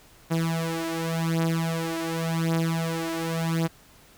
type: beating tone pair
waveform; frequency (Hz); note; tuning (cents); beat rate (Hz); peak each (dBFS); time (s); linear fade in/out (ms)
sawtooth; 163.9 / 164.79; E3 / E3; -10 / 0; 0.89; -24 / -23; 0.3-3.68; 20
effects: pink hiss -54 dBFS RMS until 4.17 s